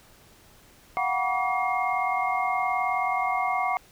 sine tone cluster, 712 / 751 / 964 / 1144 / 2136 Hz, F5 / F#5 / B5 / D6 / C7, +33 / +26 / -42 / -46 / +35 cents, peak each -31 / -27 / -32 / -29 / -31 dBFS, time 0.97-3.77 s, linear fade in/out 0 ms, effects pink hiss -55 dBFS RMS until 3.91 s

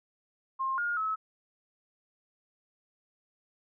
sine tone with pitch steps, 1063 / 1422 / 1293 Hz, C6 / F6 / E6, +27 / +31 / -34 cents, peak -28 dBFS, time 0.59-1.16 s, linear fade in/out 20 ms, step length 190 ms, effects none

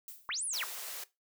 violet noise with exponential decay, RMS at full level -43 dBFS, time 0.08-0.39 s, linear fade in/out 2 ms, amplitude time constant 66 ms
sine linear two-way sweep, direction up then down, 974 to 10570 to 974 Hz, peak -33 dBFS, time 0.29-0.64 s, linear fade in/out 0 ms, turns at 0.45 s
white high-pass noise, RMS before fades -42 dBFS, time 0.53-1.04 s, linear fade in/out 5 ms, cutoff 430 Hz, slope 24 dB/octave
effects noise-tail reverb RT60 0.2 s tail -17 dB re dry

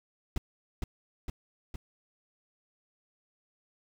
brown noise with echo, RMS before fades -29 dBFS, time 0.36-0.38 s, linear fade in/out 2 ms, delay 460 ms, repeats 3, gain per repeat -3 dB, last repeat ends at 1.76 s, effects none

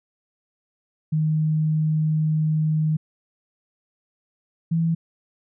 sine tone pair in turn, 155.56 / 164.81 Hz, D#3 / E3, 0 / 0 cents, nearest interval minor second, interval 100 cents, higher second, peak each -18 dBFS, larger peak neither, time 1.12-2.97 / 4.71-4.95 s, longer first, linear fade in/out 10 ms, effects none

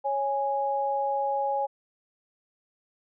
sine tone pair together, 553 / 828.6 Hz, C#5 / G#5, -4 / -4 cents, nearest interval perfect fifth, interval 700 cents, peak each -29 / -26 dBFS, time 0.04-1.67 s, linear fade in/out 20 ms, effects none

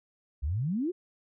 sine exponential sweep, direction up, 63 to 385.6 Hz, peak -27 dBFS, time 0.42-0.92 s, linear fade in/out 20 ms, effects none

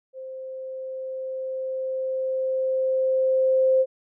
sine tone with level ramp, 523.3 Hz, C5, in tune, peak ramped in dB -34 to -15 dBFS, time 0.13-3.86 s, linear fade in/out 50 ms, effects none

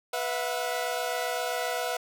sawtooth chord, B suspended fourth, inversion none, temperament equal with one note detuned, 493.9 / 659.3 / 726.9 Hz, B4 / E5 / F#5, 0 / 0 / -31 cents, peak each -29 dBFS, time 0.13-1.97 s, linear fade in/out 5 ms, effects none

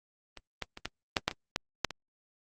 clicks, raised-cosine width 0.2 ms, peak -26 / -15 / -23 / -15 / -7 / -8 / -20 / -11 / -8 / -20 dBFS, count 10, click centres 0.373 / 0.623 / 0.774 / 0.856 / 1.168 / 1.28 / 1.312 / 1.561 / 1.847 / 1.907 s, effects Opus 24 kbps

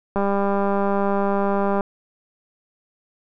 click train, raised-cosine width 1 ms, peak -9 dBFS, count 329, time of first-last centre 0.16-1.808 s, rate 199 Hz, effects none

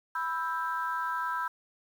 sine chord, E minor, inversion second, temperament just, 988.9 / 1318.5 / 1582.2 Hz, B5 / E6 / G6, +2 / 0 / +16 cents, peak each -32 / -33 / -35 dBFS, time 0.15-1.48 s, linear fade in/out 5 ms, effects tanh soft clip ceiling -21 dBFS + 9-bit

